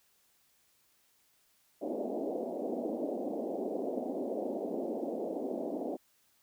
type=band-pass noise; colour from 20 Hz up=pink; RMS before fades=-36 dBFS; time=1.81-5.97 s; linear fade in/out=20 ms; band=230 to 700 Hz; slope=48 dB/octave; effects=white hiss -70 dBFS RMS until 6.42 s